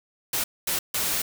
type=noise bursts at uneven times; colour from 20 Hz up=white; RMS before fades=-26 dBFS; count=3; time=0.33-0.44 / 0.67-0.79 / 0.94-1.22 s; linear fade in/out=5 ms; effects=none